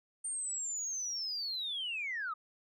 sine linear sweep, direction down, 8870 to 1209 Hz, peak -34 dBFS, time 0.24-2.34 s, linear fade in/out 10 ms, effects tanh soft clip ceiling -30 dBFS

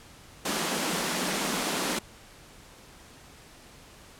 pink high-pass noise, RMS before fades -29 dBFS, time 0.45-1.99 s, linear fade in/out 5 ms, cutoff 160 Hz, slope 96 dB/octave, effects pink hiss -51 dBFS RMS until 4.19 s + low-pass 11000 Hz 12 dB/octave

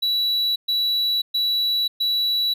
triangle tone bursts, 3929 Hz, B7, 10 cents flat, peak -17 dBFS, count 4, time 0.02-2.54 s, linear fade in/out 10 ms, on 540 ms, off 120 ms, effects none

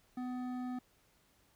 sine tone with hard clipping, 250.6 Hz, B3, 25 cents sharp, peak -39 dBFS, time 0.17-0.79 s, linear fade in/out 5 ms, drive 11 dB, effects pink hiss -70 dBFS RMS until 1.55 s

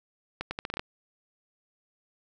accelerating click train, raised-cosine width 0.3 ms, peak -16 dBFS, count 8, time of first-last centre 0.41-0.795 s, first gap 100 ms, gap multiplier 0.79, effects none

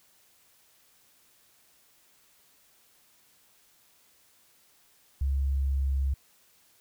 sine tone with pitch glide, 68.4 to 67.85 Hz, C#2 to C#2, -23 to -36 cents, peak -24 dBFS, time 5.21-6.14 s, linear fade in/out 5 ms, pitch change -13 cents, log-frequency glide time 5.46-5.95 s, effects white hiss -63 dBFS RMS until 6.8 s

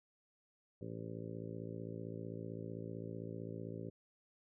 harmonic tone with a mistuned harmonic, 55.6 Hz, A1, 19 cents sharp, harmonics 2 / 3 / 4 / 5 / 6 / 7 / 8 / 9 / 10, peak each -48 / -48 / -53 / -51 / -55 / -50 / -56 / -53 / -59 dBFS, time 0.81-3.9 s, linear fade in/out 5 ms, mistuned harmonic 10, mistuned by +32 cents, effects none

